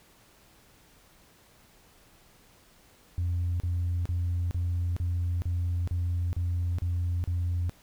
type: tone bursts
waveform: sine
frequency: 87.31 Hz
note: F2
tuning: in tune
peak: -24 dBFS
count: 10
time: 3.18-7.695 s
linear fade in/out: 0 ms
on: 420 ms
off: 35 ms
effects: tanh soft clip ceiling -23 dBFS + pink hiss -59 dBFS RMS until 7.82 s